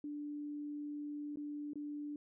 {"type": "tone with dropouts", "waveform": "sine", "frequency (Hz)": 293.7, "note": "D4", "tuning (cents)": 0, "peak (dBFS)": -40, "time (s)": [0.04, 2.16], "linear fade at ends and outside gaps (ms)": 2, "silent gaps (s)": [[1.359, 1.371], [1.734, 1.756]], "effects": []}